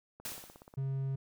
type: click train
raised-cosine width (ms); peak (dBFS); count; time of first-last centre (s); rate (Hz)
1; -37; 10; 0.2-0.739; 16.7
type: noise with exponential decay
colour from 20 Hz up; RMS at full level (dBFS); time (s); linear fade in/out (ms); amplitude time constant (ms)
white; -38; 0.25-0.76; 1; 110
type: tone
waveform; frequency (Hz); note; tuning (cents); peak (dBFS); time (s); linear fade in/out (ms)
triangle; 135.1; C#3; -44; -30; 0.77-1.16; 10
effects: none